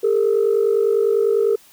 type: tone pair together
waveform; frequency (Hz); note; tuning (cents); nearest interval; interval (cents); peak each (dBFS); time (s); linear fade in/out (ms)
sine; 405.2 / 455.2; G#4 / A#4; -43 / -41; major second; 202; -16; 0.03-1.56; 10
effects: tanh soft clip ceiling -9 dBFS + white hiss -50 dBFS RMS until 1.72 s